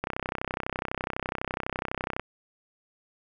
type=click train; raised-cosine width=0.5 ms; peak=-14 dBFS; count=70; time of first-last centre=0.04-2.196 s; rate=32 Hz; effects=none